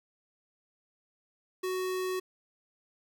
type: tone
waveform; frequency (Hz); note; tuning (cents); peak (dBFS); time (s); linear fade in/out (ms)
square; 371; F#4; +5; -31; 1.63-2.2; 10
effects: 10-bit